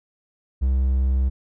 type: tone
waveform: triangle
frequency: 65.41 Hz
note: C2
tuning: in tune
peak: -15 dBFS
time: 0.61-1.3 s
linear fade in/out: 20 ms
effects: none